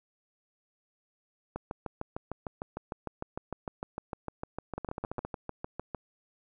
two click trains, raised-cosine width 1 ms, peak -21 / -21 dBFS, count 8 / 30, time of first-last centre 4.78-5.25 / 1.56-5.947 s, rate 14.9 / 6.61 Hz, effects none

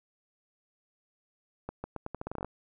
accelerating click train, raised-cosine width 1 ms, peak -22 dBFS, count 13, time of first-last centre 1.69-2.446 s, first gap 150 ms, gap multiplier 0.82, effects none

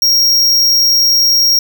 square tone, 5590 Hz, F8, 1 cent sharp, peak -8 dBFS, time 0.02-1.59 s, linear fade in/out 2 ms, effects none

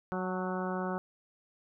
harmonic tone with a mistuned harmonic, 185 Hz, F#3, in tune, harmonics 1 / 2 / 3 / 4 / 5 / 6 / 7 / 8, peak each -35 / -38 / -40 / -41 / -42 / -43 / -43 / -44 dBFS, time 0.12-0.98 s, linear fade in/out 0 ms, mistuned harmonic 5, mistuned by -39 cents, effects none

